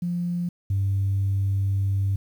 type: tone pair in turn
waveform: sine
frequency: 174.8 / 98.1 Hz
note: F3 / G2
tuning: +2 / +2 cents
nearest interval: minor seventh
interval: 1000 cents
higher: first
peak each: -23 / -19 dBFS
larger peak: second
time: 0.02-0.49 / 0.7-2.16 s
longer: second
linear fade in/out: 5 ms
effects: tanh soft clip ceiling -17 dBFS + 9-bit